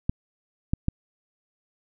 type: clicks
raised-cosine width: 5 ms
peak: -10 dBFS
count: 3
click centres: 0.095 / 0.735 / 0.884 s
effects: none